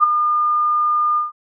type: tone with ADSR envelope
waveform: sine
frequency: 1211 Hz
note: D#6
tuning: 47 cents flat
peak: -6 dBFS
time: 0-1.32 s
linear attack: 35 ms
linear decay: 11 ms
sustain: -8 dB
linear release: 150 ms
effects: none